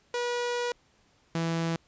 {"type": "tone pair in turn", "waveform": "sawtooth", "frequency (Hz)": [483.9, 165.54], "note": ["B4", "E3"], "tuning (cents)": [-35, 8], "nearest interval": "octave + perfect fifth", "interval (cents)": 1857, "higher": "first", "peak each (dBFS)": [-24, -23], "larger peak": "second", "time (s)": [[0.14, 0.72], [1.35, 1.76]], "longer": "first", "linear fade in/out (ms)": 2, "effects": ["pink hiss -65 dBFS RMS until 1.87 s", "resampled to 16000 Hz"]}